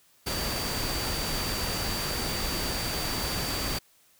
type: tone in noise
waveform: sine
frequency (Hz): 4631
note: D8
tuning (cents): -25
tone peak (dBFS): -35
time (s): 0.26-3.79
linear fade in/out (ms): 10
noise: pink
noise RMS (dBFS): -31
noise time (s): 0.26-3.79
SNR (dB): -7
effects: white hiss -62 dBFS RMS until 4.19 s

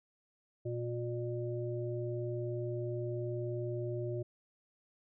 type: harmonic tone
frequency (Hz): 119.9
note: A#2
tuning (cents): +49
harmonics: 1 / 3 / 5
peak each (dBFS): -37 / -38 / -43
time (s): 0.65-4.23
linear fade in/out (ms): 10
effects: none

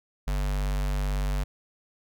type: tone with notch filter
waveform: square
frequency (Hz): 49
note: G1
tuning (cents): 0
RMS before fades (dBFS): -27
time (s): 0.27-1.44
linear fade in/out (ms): 10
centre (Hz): 330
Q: 1.7
effects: none

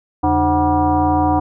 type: tone with frequency modulation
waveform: sine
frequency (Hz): 523.3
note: C5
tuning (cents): 0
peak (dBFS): -12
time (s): 0.23-1.4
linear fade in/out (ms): 10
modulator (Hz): 221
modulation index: 2.1
effects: none

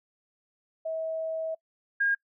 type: tone pair in turn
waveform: sine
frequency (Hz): 644 / 1622.8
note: E5 / G#6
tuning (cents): -41 / -41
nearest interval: octave + major third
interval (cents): 1600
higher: second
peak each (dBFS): -29 / -22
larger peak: second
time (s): 0.85-1.55 / 2-2.15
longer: first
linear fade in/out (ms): 10
effects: noise-tail reverb RT60 0.1 s tail -24 dB re dry

